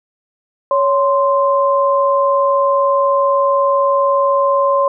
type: tone pair together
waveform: sine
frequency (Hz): 558 / 1043.7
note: C#5 / C6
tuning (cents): +11 / -5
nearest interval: major seventh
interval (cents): 1084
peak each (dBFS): -13 / -14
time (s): 0.71-4.88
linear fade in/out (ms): 2
effects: none